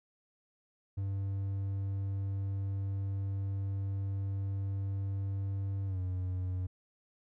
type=tone with pitch glide; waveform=triangle; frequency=98 to 91.97 Hz; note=G2 to F#2; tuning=0 to -10 cents; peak=-30 dBFS; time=0.97-6.67 s; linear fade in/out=10 ms; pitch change=-110 cents; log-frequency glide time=5.86-5.99 s; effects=none